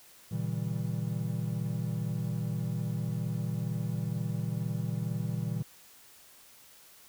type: chord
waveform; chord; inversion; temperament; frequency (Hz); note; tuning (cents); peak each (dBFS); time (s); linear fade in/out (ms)
triangle; A# diminished seventh; none; equal with one note detuned; 116.54 / 138.59 / 160.86 / 196; A#2 / C#3 / E3 / G3; 0 / 0 / -42 / 0; -32 / -37 / -32 / -37; 0.31-5.63; 10
effects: white hiss -56 dBFS RMS until 7.08 s